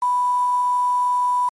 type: tone with quantisation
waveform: sine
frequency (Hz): 987.8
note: B5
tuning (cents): 0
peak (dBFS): -16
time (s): 0.02-1.49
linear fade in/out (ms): 5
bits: 6
effects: MP3 48 kbps